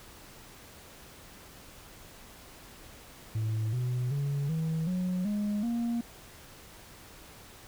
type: tone with pitch steps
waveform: sine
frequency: 109.7 / 124.56 / 141.44 / 160.61 / 182.37 / 207.1 / 235.1 Hz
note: A2 / B2 / C#3 / E3 / F#3 / G#3 / A#3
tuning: -5 / +15 / +35 / -45 / -25 / -5 / +15 cents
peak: -25 dBFS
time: 3.35-6.01 s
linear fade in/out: 5 ms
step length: 380 ms
effects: tanh soft clip ceiling -27 dBFS + pink hiss -51 dBFS RMS until 7.67 s

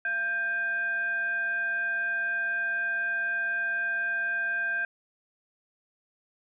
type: tone with frequency modulation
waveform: sine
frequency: 1582 Hz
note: G6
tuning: 15 cents sharp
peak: -26 dBFS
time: 0.05-4.85 s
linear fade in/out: 2 ms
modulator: 896 Hz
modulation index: 0.33
effects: none

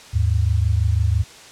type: tone pair together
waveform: sine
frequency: 77.78 / 103.82 Hz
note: D#2 / G#2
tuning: 0 / 0 cents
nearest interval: perfect fourth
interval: 500 cents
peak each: -18 dBFS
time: 0.13-1.24 s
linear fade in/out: 20 ms
effects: white hiss -42 dBFS RMS until 1.51 s + low-pass 7000 Hz 12 dB/octave

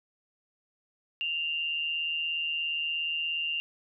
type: tone with amplitude modulation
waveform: sine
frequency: 2788 Hz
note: F7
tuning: 4 cents flat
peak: -26 dBFS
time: 1.21-3.6 s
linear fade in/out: 0 ms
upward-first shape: sine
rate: 157 Hz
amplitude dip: 50%
effects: none

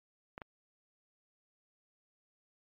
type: clicks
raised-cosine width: 0.5 ms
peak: -28 dBFS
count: 2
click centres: 0.379 / 0.418 s
effects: MP3 32 kbps

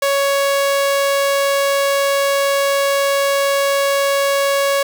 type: tone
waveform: sawtooth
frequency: 557 Hz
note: C#5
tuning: 8 cents sharp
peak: -10 dBFS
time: 0.02-4.83 s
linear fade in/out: 5 ms
effects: none

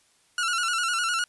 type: tone with vibrato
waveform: sawtooth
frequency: 1396.9 Hz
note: F6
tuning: in tune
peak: -20 dBFS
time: 0.38-1.24 s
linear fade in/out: 2 ms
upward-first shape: square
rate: 9.9 Hz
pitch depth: 60 cents each way
effects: white hiss -63 dBFS RMS until 1.28 s + resampled to 24000 Hz

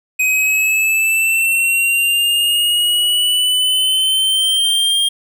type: linear sweep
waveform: square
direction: up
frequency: 2513 to 3219 Hz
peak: -13 dBFS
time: 0.19-5.09 s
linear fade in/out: 10 ms
effects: none

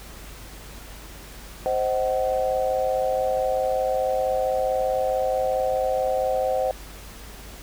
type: chord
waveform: sine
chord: C diminished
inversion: none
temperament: just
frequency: 523.3 / 627.9 / 753.5 Hz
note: C5 / Eb5 / Gb5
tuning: 0 / +16 / +31 cents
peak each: -23 / -27 / -26 dBFS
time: 1.66-6.71 s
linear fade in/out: 0 ms
effects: added 50 Hz sine -42 dBFS peak until 7.62 s + pink hiss -43 dBFS RMS until 7.62 s

